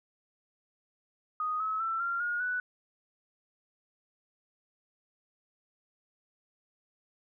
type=tone with pitch steps; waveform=sine; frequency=1244.5 / 1289.1 / 1335.4 / 1383.3 / 1432.9 / 1484.2 Hz; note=D#6 / E6 / E6 / F6 / F6 / F#6; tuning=0 / -39 / +22 / -17 / +44 / +5 cents; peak=-29 dBFS; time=1.4-2.6 s; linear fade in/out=2 ms; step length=200 ms; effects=none